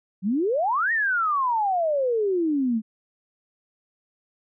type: exponential two-way sweep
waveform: sine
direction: up then down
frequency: 177 to 1888 to 212.3 Hz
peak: -20 dBFS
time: 0.22-2.82 s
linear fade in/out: 50 ms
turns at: 0.92 s
effects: none